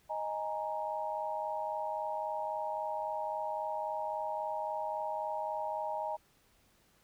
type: chord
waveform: sine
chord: D# suspended fourth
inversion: none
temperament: just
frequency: 622.3 / 829.7 / 933.4 Hz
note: D#5 / G#5 / A#5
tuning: 0 / -2 / +2 cents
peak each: -38 / -38 / -38 dBFS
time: 0.09-6.17 s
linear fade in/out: 20 ms
effects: pink hiss -68 dBFS RMS until 7.03 s